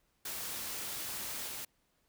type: noise with level steps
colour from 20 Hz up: white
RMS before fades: -40 / -42 dBFS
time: 0.25-1.65 s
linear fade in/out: 5 ms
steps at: 1.47 s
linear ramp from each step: 20 ms
effects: pink hiss -75 dBFS RMS until 2.08 s